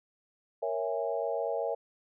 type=chord; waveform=sine; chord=A# half-diminished seventh; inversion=none; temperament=equal with one note detuned; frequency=466.2 / 554.4 / 659.3 / 821.1 Hz; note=A#4 / C#5 / E5 / G#5; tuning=0 / 0 / 0 / -20 cents; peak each=-34 / -34 / -34 / -38 dBFS; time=0.62-1.75 s; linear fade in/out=10 ms; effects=none